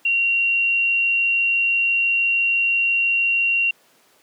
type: tone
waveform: sine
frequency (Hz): 2753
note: F7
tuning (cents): -25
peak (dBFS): -16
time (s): 0.05-3.71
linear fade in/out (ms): 5
effects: pink hiss -56 dBFS RMS until 4.22 s + high-pass 300 Hz 12 dB/octave